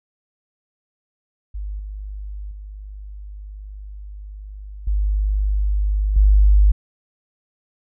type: tone with level steps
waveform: sine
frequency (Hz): 50.6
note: G#1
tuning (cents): -44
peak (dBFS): -25 / -28 / -32 / -16 / -9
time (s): 1.54-6.72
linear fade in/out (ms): 10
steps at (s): 1.79 / 2.51 / 4.87 / 6.16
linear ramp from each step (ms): 5
effects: none